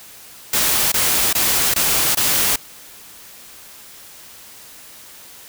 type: noise bursts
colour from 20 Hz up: white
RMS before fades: -17 dBFS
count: 5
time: 0.53-2.56 s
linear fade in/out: 5 ms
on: 390 ms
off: 20 ms
effects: white hiss -41 dBFS RMS until 5.48 s